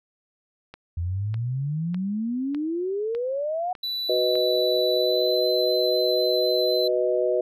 click train, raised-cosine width 0.3 ms, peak -24 dBFS, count 7, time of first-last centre 0.74-4.354 s, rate 1.66 Hz
sine exponential sweep, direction up, 82.41 to 740 Hz, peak -24 dBFS, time 0.97-3.73 s, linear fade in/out 5 ms
triangle tone with pitch glide, 3965 to 4048 Hz, B7 to B7, +6 to +42 cents, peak -25 dBFS, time 3.83-6.88 s, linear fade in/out 5 ms, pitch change +36 cents, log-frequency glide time 4.93-5.39 s
sine chord, B major, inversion second, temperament equal, 370 / 493.9 / 622.3 Hz, F#4 / B4 / D#5, 0 / 0 / 0 cents, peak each -25 / -24 / -24 dBFS, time 4.09-7.41 s, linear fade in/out 5 ms
effects none

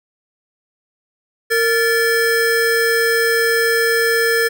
square tone pair together, 460.4 / 1742 Hz, A#4 / A6, -22 / -18 cents, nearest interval octave + major seventh, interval 2304 cents, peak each -17 dBFS, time 1.5-4.49 s, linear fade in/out 20 ms, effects none

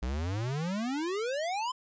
square exponential sweep, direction up, 58.27 to 1046.5 Hz, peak -31 dBFS, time 0.02-1.72 s, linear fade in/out 10 ms, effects resampled to 16000 Hz + 12-bit

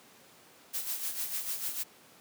blue noise with tremolo, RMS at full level -33 dBFS, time 0.73-1.84 s, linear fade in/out 20 ms, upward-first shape sine, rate 6.7 Hz, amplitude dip 60%, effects pink hiss -57 dBFS RMS until 2.2 s + high-pass 200 Hz 12 dB/octave

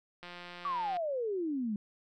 click train, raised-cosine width 0.3 ms, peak -30 dBFS, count 131, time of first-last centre 0.23-0.969 s, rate 176 Hz
sine exponential sweep, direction down, 1174.7 to 200 Hz, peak -31 dBFS, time 0.65-1.76 s, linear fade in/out 2 ms
effects none

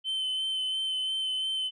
sine tone with vibrato, 3068 Hz, G7, 38 cents flat, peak -25 dBFS, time 0.04-1.71 s, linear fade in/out 50 ms, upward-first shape sine, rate 2.9 Hz, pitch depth 16 cents each way, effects tanh soft clip ceiling -27 dBFS

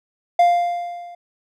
triangle tone with level ramp, 698.5 Hz, F5, in tune, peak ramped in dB -7 to -34 dBFS, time 0.39-1.15 s, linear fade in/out 5 ms, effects none

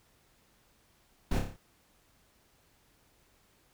brown noise with echo, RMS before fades -28 dBFS, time 1.31-1.39 s, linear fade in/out 5 ms, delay 29 ms, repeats 6, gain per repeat -4 dB, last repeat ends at 1.564 s, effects pink hiss -67 dBFS RMS until 3.73 s

